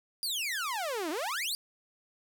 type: exponential two-way sweep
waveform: sawtooth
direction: down then up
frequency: 4918 to 293.7 to 4918 Hz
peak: -28 dBFS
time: 0.23-1.55 s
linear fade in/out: 0 ms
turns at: 1.1 s
effects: none